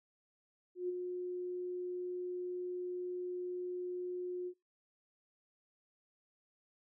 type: tone with ADSR envelope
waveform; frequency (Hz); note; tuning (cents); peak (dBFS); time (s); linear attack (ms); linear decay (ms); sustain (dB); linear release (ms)
sine; 359.8; F#4; -48; -32; 0.75-4.54; 140; 21; -5; 68
effects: noise-tail reverb RT60 0.2 s tail -24 dB re dry